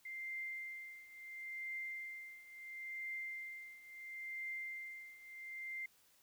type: tone with tremolo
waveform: sine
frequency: 2093 Hz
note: C7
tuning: in tune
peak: -40 dBFS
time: 0.05-5.86 s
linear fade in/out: 5 ms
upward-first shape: triangle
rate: 0.73 Hz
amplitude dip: 85%
effects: white hiss -70 dBFS RMS until 6.22 s